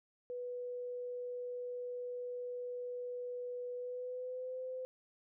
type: tone with pitch glide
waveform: sine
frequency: 492.3 to 512.9 Hz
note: B4 to C5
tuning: -6 to -35 cents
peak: -39 dBFS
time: 0.3-4.85 s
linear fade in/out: 0 ms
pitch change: +71 cents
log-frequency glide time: 3.75-4.6 s
effects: none